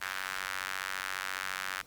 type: tone with high-pass filter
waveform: sawtooth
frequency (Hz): 94.6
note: F#2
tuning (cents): +39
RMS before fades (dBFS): -37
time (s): 0.01-1.82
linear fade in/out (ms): 10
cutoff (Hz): 1500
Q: 2.2
effects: pink hiss -58 dBFS RMS until 1.86 s + Opus 24 kbps